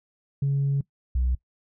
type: tone pair in turn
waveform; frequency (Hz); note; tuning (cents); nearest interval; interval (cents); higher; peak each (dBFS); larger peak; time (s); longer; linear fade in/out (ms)
sine; 139.3 / 62.68; C#3 / B1; +9 / +26; octave + major second; 1383; first; -19; neither; 0.42-0.81 / 1.15-1.35; first; 5
effects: noise-tail reverb RT60 0.1 s tail -21 dB re dry + tanh soft clip ceiling -18 dBFS